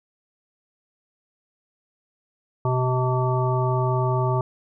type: harmonic tone with a mistuned harmonic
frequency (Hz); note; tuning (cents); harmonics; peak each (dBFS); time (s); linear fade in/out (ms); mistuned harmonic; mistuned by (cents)
127.7; C3; -42; 1 / 3 / 5 / 7 / 9; -21 / -27 / -29 / -28 / -30; 2.65-4.41; 2; 1; -23
effects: none